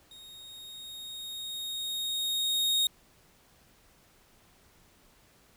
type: tone with level ramp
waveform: 40% pulse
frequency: 3729 Hz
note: A#7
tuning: in tune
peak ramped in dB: -47 to -22 dBFS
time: 0.11-2.87 s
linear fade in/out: 2 ms
effects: pink hiss -62 dBFS RMS until 5.56 s